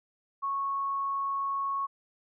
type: tone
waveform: sine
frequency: 1103 Hz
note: C#6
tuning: 9 cents flat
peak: -28 dBFS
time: 0.42-1.87 s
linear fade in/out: 20 ms
effects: none